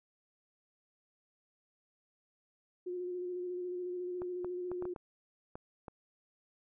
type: tone with vibrato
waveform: sine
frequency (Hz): 359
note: F4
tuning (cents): +48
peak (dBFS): -36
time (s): 2.86-4.94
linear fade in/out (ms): 10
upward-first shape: square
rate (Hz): 14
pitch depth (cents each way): 18
type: clicks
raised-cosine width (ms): 1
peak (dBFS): -30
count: 8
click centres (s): 4.219 / 4.446 / 4.716 / 4.824 / 4.854 / 4.962 / 5.555 / 5.882
effects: none